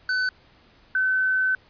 square / sine tone pair in turn, 1509 / 1522.1 Hz, F#6 / F#6, +34 / +49 cents, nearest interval unison, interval 15 cents, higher second, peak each -22 / -19 dBFS, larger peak second, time 0.09-0.29 / 0.95-1.55 s, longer second, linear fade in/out 2 ms, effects pink hiss -56 dBFS RMS until 1.69 s + resampled to 11025 Hz

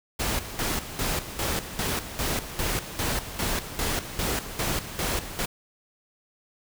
pink noise with tremolo, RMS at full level -27 dBFS, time 0.19-5.46 s, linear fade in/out 10 ms, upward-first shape square, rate 2.5 Hz, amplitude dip 70%, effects none

